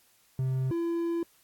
triangle tone pair in turn, 130.81 / 337.5 Hz, C3 / E4, 0 / +41 cents, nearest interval octave + major third, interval 1641 cents, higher second, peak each -24 / -25 dBFS, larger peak first, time 0.39-0.71 / 0.71-1.23 s, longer second, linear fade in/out 2 ms, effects white hiss -64 dBFS RMS until 1.43 s + AAC 64 kbps

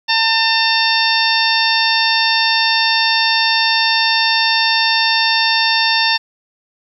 harmonic tone, 900 Hz, A5, 39 cents sharp, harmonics 1 / 2 / 3 / 4 / 5 / 6, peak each -19 / -19 / -19 / -19 / -19 / -19 dBFS, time 0.08-6.18 s, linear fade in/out 20 ms, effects 8-bit

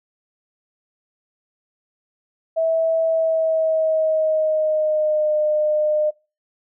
sine tone with pitch glide, 651 to 607.4 Hz, E5 to D#5, -22 to -42 cents, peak -16 dBFS, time 2.56-6.11 s, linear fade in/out 20 ms, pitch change -120 cents, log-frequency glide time 3.06-5.37 s, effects noise-tail reverb RT60 0.3 s tail -22 dB re dry

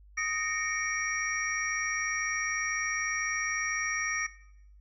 sine tone cluster, 1252 / 1844 / 2214 / 2314 / 5700 Hz, D#6 / A#6 / C#7 / D7 / F8, +10 / -19 / -3 / -26 / +34 cents, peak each -37 / -32 / -34 / -37 / -37 dBFS, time 0.17-4.27 s, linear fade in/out 10 ms, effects noise-tail reverb RT60 0.7 s tail -17 dB re dry + added 50 Hz sine -52 dBFS peak until 4.8 s

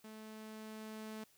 sawtooth tone with level ramp, 217.5 Hz, A3, 20 cents flat, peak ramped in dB -46 to -40 dBFS, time 0.04-1.24 s, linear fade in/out 5 ms, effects white hiss -69 dBFS RMS until 1.37 s

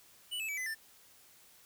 square tone with pitch steps, 2960 / 2607 / 2296 / 2022 / 1780.5 Hz, F#7 / E7 / D7 / B6 / A6, 0 / -20 / -40 / +40 / +20 cents, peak -36 dBFS, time 0.31-0.75 s, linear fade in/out 20 ms, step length 88 ms, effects white hiss -61 dBFS RMS until 1.65 s

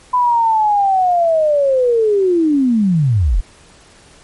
sine linear sweep, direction down, 1005 to 32 Hz, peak -10 dBFS, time 0.13-3.41 s, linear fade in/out 10 ms, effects pink hiss -45 dBFS RMS until 4.23 s + MP3 48 kbps

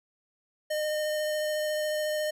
square tone with vibrato, 610 Hz, D#5, 34 cents flat, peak -28 dBFS, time 0.7-2.31 s, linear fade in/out 10 ms, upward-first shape sine, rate 14 Hz, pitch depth 10 cents each way, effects none

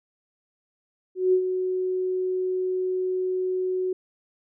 sine tone with ADSR envelope, 370 Hz, F#4, in tune, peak -15 dBFS, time 1.15-3.93 s, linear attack 180 ms, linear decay 80 ms, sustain -8 dB, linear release 4 ms, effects none

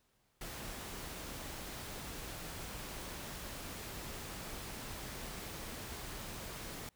pink noise, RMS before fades -45 dBFS, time 0.41-6.89 s, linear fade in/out 2 ms, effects pink hiss -75 dBFS RMS until 6.95 s

